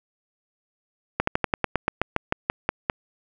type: slowing click train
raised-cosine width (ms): 0.5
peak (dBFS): -5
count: 14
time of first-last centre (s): 1.2-2.899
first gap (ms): 74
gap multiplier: 1.09
effects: none